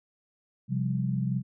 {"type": "chord", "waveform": "sine", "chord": "C suspended fourth", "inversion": "none", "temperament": "just", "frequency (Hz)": [130.81, 174.42, 196.22], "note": ["C3", "F3", "G3"], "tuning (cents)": [0, -2, 2], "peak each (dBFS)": [-28, -32, -31], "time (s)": [0.68, 1.43], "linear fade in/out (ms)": 50, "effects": []}